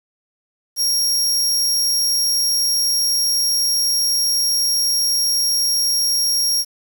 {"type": "tone", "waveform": "sawtooth", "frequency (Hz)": 5588, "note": "F8", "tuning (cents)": 0, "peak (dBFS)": -13, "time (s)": [0.76, 6.65], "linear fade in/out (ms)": 50, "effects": ["7-bit"]}